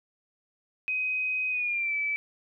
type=tone with pitch glide; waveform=sine; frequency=2516 to 2307 Hz; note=D#7 to D7; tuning=+19 to -31 cents; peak=-26 dBFS; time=0.88-2.16 s; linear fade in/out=0 ms; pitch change=-150 cents; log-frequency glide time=1.5-1.95 s; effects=none